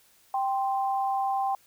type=tone pair together; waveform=sine; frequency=784 / 1046.5 Hz; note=G5 / C6; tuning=0 / 0 cents; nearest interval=perfect fourth; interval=500 cents; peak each=-25 / -32 dBFS; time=0.34-1.55 s; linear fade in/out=2 ms; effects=white hiss -61 dBFS RMS until 1.66 s